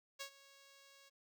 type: tone with ADSR envelope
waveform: 5% pulse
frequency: 552 Hz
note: C#5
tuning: 7 cents flat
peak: -31 dBFS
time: 0.19-1.1 s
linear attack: 20 ms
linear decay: 86 ms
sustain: -19 dB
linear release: 20 ms
effects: none